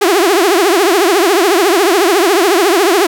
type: tone with vibrato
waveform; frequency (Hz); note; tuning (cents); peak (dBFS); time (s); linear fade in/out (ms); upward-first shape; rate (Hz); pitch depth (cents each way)
sawtooth; 370.5; F#4; +2; -4; 0.01-3.07; 10; triangle; 14; 260
effects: none